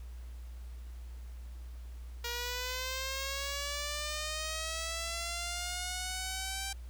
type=linear sweep; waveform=5% pulse; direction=up; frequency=473.2 to 784 Hz; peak=-24 dBFS; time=2.24-6.73 s; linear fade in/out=5 ms; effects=added 60 Hz sine -42 dBFS peak until 6.89 s + pink hiss -62 dBFS RMS until 6.89 s